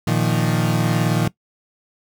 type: chord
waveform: 35% pulse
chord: Bb suspended fourth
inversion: none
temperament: equal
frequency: 116.54 / 155.56 / 174.61 Hz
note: Bb2 / Eb3 / F3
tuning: 0 / 0 / 0 cents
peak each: -19 / -19 / -20 dBFS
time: 0.07-1.28 s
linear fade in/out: 5 ms
effects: noise-tail reverb RT60 0.1 s tail -20 dB re dry